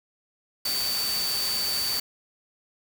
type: tone in noise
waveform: sine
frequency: 4567 Hz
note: D8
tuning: 49 cents flat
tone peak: -26 dBFS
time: 0.65-2 s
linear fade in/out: 5 ms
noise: white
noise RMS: -31 dBFS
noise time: 0.65-2 s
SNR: +2 dB
effects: none